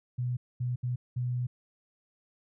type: tone bursts at uneven times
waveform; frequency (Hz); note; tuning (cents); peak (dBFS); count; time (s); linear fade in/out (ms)
sine; 123.7; B2; +3; -28; 4; 0.18-0.37 / 0.6-0.76 / 0.83-0.96 / 1.16-1.47; 10
effects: none